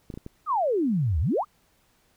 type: clicks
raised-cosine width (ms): 3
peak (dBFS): -24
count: 4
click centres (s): 0.102 / 0.14 / 0.175 / 0.264
type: exponential two-way sweep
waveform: sine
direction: down then up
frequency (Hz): 1318.5 to 69.3 to 1318.5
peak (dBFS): -21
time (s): 0.46-1.45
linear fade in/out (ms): 50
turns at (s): 1.2
effects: pink hiss -65 dBFS RMS until 2.16 s